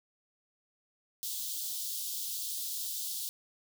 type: high-pass noise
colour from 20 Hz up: white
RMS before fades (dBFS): -37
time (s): 1.23-3.29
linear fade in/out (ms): 0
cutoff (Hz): 3300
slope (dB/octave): 48
effects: none